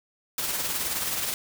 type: noise with tremolo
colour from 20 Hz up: white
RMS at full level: -27 dBFS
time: 0.38-1.34 s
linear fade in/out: 2 ms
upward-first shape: triangle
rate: 19 Hz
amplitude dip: 45%
effects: none